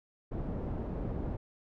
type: low-pass noise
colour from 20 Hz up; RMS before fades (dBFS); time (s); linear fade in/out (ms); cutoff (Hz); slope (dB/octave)
pink; -36; 0.31-1.37; 10; 510; 12
effects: none